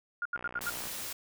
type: tone bursts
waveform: sine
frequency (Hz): 1417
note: F6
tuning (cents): +25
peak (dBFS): -30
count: 5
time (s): 0.22-0.698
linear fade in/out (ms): 2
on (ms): 34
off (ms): 77
type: click train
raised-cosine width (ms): 0.5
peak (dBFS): -28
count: 32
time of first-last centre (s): 0.36-0.872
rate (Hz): 60.6
type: noise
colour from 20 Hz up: white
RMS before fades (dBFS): -39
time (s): 0.61-1.13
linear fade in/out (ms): 5
effects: none